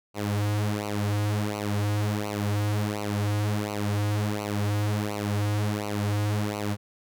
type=tone with flanger; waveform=sawtooth; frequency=103.83 Hz; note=G#2; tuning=in tune; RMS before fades=-27 dBFS; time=0.14-6.77 s; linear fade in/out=50 ms; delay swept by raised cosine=0.57 to 5.17 ms; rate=1.4 Hz; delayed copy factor=-0.9; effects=none